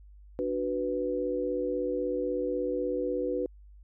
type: chord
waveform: sine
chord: B minor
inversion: first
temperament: equal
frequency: 293.7 / 370 / 493.9 Hz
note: D4 / F#4 / B4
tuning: 0 / 0 / 0 cents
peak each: -34 / -33 / -30 dBFS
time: 0.39-3.46 s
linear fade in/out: 0 ms
effects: added 50 Hz sine -49 dBFS peak until 3.83 s